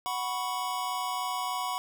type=chord; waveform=square; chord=F# suspended fourth; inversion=none; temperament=just; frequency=740 / 986.7 / 1110 Hz; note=F#5 / B5 / C#6; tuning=0 / -2 / +2 cents; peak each=-36 / -34 / -36 dBFS; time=0.06-1.78 s; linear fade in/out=0 ms; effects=none